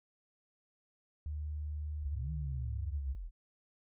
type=tone with pitch glide; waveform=sine; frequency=75.2 to 69.36 Hz; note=D2 to C#2; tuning=+42 to +2 cents; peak=-36 dBFS; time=1.26-3.15 s; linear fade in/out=0 ms; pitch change=-140 cents; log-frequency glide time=2.03-2.16 s
type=linear two-way sweep; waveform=sine; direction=up then down; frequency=34.15 to 158.8 to 34.15 Hz; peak=-39 dBFS; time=2.01-3.31 s; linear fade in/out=50 ms; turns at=2.31 s
effects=none